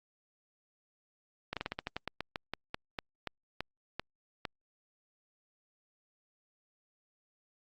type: slowing click train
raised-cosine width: 0.3 ms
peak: -19 dBFS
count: 18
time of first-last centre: 1.53-4.452 s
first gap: 37 ms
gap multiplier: 1.17
effects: Opus 48 kbps